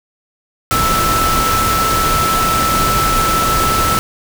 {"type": "tone in noise", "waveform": "sine", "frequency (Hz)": 1318.5, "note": "E6", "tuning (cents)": 0, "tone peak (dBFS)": -14, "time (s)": [0.71, 3.99], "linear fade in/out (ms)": 0, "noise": "pink", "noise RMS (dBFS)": -17, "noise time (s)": [0.71, 3.99], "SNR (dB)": 0, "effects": []}